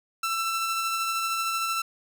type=tone with tremolo; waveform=sawtooth; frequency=1336 Hz; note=E6; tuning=23 cents sharp; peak=-21 dBFS; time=0.23-1.82 s; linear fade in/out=5 ms; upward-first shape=sine; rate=13 Hz; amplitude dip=25%; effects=none